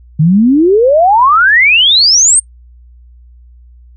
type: exponential sweep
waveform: sine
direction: up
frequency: 146.83 to 8870 Hz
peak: -4 dBFS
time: 0.19-2.4 s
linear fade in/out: 10 ms
effects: noise-tail reverb RT60 0.1 s tail -23 dB re dry + added 60 Hz sine -36 dBFS peak until 3.96 s